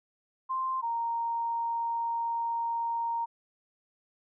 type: tone pair in turn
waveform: sine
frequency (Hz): 1046.5 / 929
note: C6 / A#5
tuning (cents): 0 / -6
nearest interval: major second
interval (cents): 206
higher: first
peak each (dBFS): -28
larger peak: neither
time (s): 0.49-0.82 / 0.82-3.26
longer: second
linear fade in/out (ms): 20
effects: none